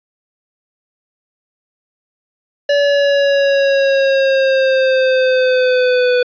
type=linear sweep; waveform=square; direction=down; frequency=574 to 493.9 Hz; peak=-11 dBFS; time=2.69-6.23 s; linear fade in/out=5 ms; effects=resampled to 11025 Hz + 8-bit